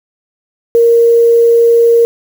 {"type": "tone with quantisation", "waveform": "sine", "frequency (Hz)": 465.9, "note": "A#4", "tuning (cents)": -1, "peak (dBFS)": -4, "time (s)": [0.75, 2.05], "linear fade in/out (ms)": 0, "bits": 5, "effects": []}